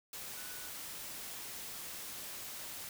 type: tone in noise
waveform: sine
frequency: 1480 Hz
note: F#6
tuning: in tune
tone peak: -54 dBFS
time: 0.37-0.69 s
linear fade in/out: 2 ms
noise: white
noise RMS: -45 dBFS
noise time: 0.13-2.89 s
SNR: -12 dB
effects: none